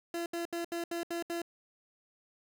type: tone bursts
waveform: 30% pulse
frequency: 340.1 Hz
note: F4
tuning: 46 cents flat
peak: -31 dBFS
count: 7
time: 0.14-1.418 s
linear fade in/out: 2 ms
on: 120 ms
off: 73 ms
effects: none